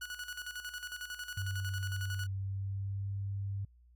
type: tone with tremolo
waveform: sawtooth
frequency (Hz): 1468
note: F#6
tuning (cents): -14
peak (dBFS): -35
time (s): 0.01-2.27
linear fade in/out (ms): 10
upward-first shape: square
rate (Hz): 11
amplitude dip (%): 65
type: tone with pitch glide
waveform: sine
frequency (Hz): 96.8 to 99.06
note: G2 to G2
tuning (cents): -21 to +19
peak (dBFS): -34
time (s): 1.37-3.65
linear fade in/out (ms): 5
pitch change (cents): +40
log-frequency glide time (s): 2.29-3.11
effects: added 60 Hz sine -59 dBFS peak until 3.95 s